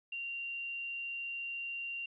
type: tone with quantisation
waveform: sine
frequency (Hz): 2767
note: F7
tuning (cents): -17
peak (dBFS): -37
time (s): 0.12-2.06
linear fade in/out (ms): 5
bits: 11
effects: resampled to 11025 Hz